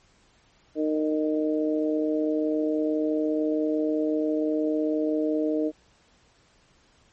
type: harmonic tone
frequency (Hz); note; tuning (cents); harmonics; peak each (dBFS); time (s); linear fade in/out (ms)
154.1; D#3; -16; 2 / 3 / 4; -24 / -28 / -30; 0.75-5.72; 50
effects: pink hiss -61 dBFS RMS until 7.12 s + MP3 32 kbps